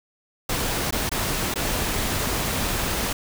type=noise with dropouts; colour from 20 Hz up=pink; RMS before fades=-25 dBFS; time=0.49-3.13 s; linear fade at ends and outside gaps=5 ms; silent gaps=0.909-0.924 / 1.094-1.115 / 1.541-1.557 s; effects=none